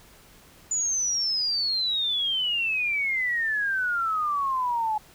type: exponential sweep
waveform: sine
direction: down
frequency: 7030 to 845 Hz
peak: -23 dBFS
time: 0.71-4.98 s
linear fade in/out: 5 ms
effects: pink hiss -53 dBFS RMS until 5.14 s